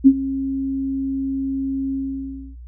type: tone with ADSR envelope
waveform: sine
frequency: 270 Hz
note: C#4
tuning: 45 cents flat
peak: -3 dBFS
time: 0.04-2.56 s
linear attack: 28 ms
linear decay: 59 ms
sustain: -17 dB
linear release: 630 ms
effects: noise-tail reverb RT60 0.1 s tail -18 dB re dry + added 60 Hz sine -35 dBFS peak until 2.67 s